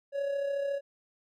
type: tone with amplitude modulation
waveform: triangle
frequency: 560 Hz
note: C#5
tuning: 18 cents sharp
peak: -25 dBFS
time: 0.12-0.81 s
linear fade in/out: 50 ms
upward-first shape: sine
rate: 34 Hz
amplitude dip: 45%
effects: none